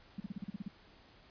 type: tone bursts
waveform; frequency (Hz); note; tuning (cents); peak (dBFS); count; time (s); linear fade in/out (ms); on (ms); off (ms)
sine; 199; G3; +26; -36; 9; 0.18-0.682; 5; 22; 38
effects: pink hiss -61 dBFS RMS until 1.3 s + resampled to 11025 Hz